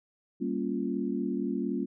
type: chord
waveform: sine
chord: G half-diminished seventh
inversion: none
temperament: equal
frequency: 196 / 233.1 / 277.2 / 349.2 Hz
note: G3 / Bb3 / Db4 / F4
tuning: 0 / 0 / 0 / 0 cents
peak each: -34 / -33 / -33 / -35 dBFS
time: 0.4-1.86 s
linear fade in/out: 20 ms
effects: none